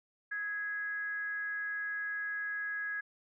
sine tone with frequency modulation, 1661.2 Hz, G#6, in tune, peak -34 dBFS, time 0.31-3.01 s, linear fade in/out 10 ms, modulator 385 Hz, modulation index 0.3, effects none

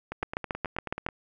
two click trains, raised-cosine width 0.5 ms, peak -19 / -13 dBFS, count 10 / 7, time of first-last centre 0.12-1.088 / 0.23-1.064 s, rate 9.3 / 7.19 Hz, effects none

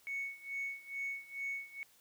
sine tone with tremolo, 2217 Hz, C#7, in tune, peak -34 dBFS, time 0.07-1.83 s, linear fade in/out 0 ms, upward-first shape sine, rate 2.3 Hz, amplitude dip 90%, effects tanh soft clip ceiling -32 dBFS + white hiss -66 dBFS RMS until 2 s

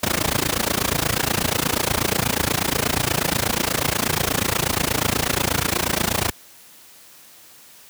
pink noise with amplitude modulation, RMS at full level -17 dBFS, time 0.03-6.3 s, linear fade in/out 5 ms, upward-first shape sine, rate 28.3 Hz, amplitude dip 95%, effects white hiss -47 dBFS RMS until 7.89 s + high-pass 80 Hz 12 dB/octave

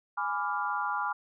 sine chord, G# diminished seventh, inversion none, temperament equal with one note detuned, 830.6 / 994.1 / 1174.7 / 1396.9 Hz, G#5 / B5 / D6 / F6, 0 / +11 / 0 / 0 cents, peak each -34 dBFS, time 0.17-1.13 s, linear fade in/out 10 ms, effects none

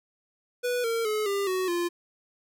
square tone with pitch steps, 491.2 / 458.3 / 427.6 / 399 / 372.3 / 347.3 Hz, B4 / A#4 / A4 / G4 / F#4 / F4, -9 / -29 / -49 / +31 / +11 / -10 cents, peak -26 dBFS, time 0.63-1.89 s, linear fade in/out 20 ms, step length 210 ms, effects none

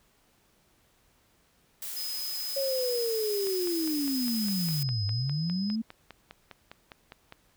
blue noise, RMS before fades -37 dBFS, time 1.82-4.83 s, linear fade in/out 2 ms
sine tone with tremolo, 5060 Hz, D#8, 28 cents sharp, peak -34 dBFS, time 1.96-5.76 s, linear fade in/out 10 ms, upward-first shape square, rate 0.46 Hz, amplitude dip 30%
sine linear two-way sweep, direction down then up, 554.4 to 98.2 to 228.9 Hz, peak -27 dBFS, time 2.56-5.82 s, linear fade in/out 10 ms, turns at 5.05 s
click train, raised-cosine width 0.3 ms, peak -27 dBFS, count 20, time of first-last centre 3.47-7.324 s, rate 4.93 Hz
effects pink hiss -66 dBFS RMS until 7.56 s

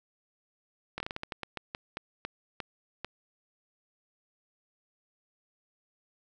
slowing click train, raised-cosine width 0.3 ms, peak -19 dBFS, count 15, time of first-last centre 0.98-3.046 s, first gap 22 ms, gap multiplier 1.26, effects none

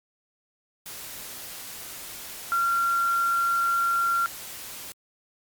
sine tone in noise, 1376 Hz, F6, 26 cents flat, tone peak -21 dBFS, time 2.52-4.26 s, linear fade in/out 0 ms, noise white, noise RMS -39 dBFS, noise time 0.86-4.92 s, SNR +15 dB, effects Opus 48 kbps

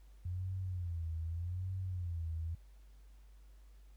sine tone with vibrato, 87.31 Hz, F2, in tune, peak -36 dBFS, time 0.25-2.55 s, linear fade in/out 5 ms, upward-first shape sine, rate 0.83 Hz, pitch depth 130 cents each way, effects added 50 Hz sine -55 dBFS peak until 3.96 s + pink hiss -73 dBFS RMS until 3.96 s

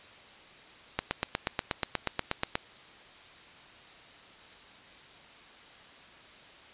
click train, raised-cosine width 0.3 ms, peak -11 dBFS, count 14, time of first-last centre 0.99-2.554 s, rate 8.31 Hz, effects white hiss -52 dBFS RMS until 6.73 s + resampled to 8000 Hz

